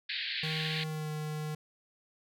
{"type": "band-pass noise", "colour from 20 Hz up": "white", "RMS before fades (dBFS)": -36, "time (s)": [0.09, 0.84], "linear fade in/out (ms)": 5, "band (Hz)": [1600, 4500], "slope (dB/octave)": 96}
{"type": "tone with pitch glide", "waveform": "square", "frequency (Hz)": [156.8, 153.04], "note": ["D#3", "D#3"], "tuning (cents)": [14, -28], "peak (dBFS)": -35, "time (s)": [0.43, 1.55], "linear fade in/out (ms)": 5, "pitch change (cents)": -42, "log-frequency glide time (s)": [0.83, 1.1]}
{"effects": []}